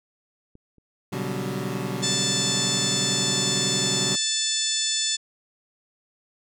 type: clicks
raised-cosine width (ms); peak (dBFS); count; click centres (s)
3; -36 / -43; 2; 0.554 / 0.783
type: chord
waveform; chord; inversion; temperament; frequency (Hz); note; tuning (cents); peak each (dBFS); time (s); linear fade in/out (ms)
25% pulse; G major seventh; first; equal with one note detuned; 123.47 / 143.81 / 185 / 196; B2 / D3 / F#3 / G3; 0 / -36 / 0 / 0; -29; 1.12-4.16; 10
type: harmonic tone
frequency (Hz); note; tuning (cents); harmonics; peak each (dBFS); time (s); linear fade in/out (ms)
880; A5; 0; 2 / 3 / 4 / 5 / 6 / 7 / 8 / 9 / 10; -37 / -39 / -27 / -31 / -30 / -35 / -28 / -34 / -38; 2.02-5.17; 20
effects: none